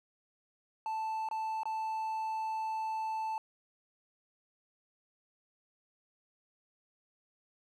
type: tone with dropouts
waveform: triangle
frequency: 880 Hz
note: A5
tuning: in tune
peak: -31 dBFS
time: 0.86-3.38 s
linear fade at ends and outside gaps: 1 ms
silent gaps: 1.288-1.312 / 1.633-1.655 s
effects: none